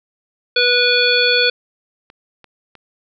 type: harmonic tone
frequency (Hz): 490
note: B4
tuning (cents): -14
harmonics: 1 / 3 / 5 / 7 / 9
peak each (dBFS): -18 / -18 / -18 / -18 / -18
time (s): 0.56-1.5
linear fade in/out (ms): 5
type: clicks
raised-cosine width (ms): 0.3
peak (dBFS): -26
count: 3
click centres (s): 2.101 / 2.443 / 2.753
effects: none